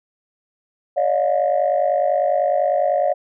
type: tone cluster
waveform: sine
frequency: 566 / 616 / 712 Hz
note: C#5 / D#5 / F5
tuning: +36 / -17 / +33 cents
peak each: -19 dBFS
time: 0.96-3.14 s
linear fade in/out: 20 ms
effects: tanh soft clip ceiling -9 dBFS